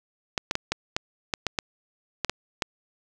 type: clicks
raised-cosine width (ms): 0.2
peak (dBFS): -7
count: 11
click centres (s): 0.378 / 0.511 / 0.554 / 0.72 / 0.965 / 1.338 / 1.467 / 1.588 / 2.247 / 2.296 / 2.622
effects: 7-bit